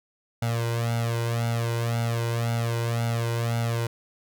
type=tone with flanger; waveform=sawtooth; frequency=116.54 Hz; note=A#2; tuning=in tune; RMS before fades=-26 dBFS; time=0.42-3.87 s; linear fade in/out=5 ms; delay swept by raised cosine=1.4 to 2.03 ms; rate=1.9 Hz; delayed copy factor=+0.9; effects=none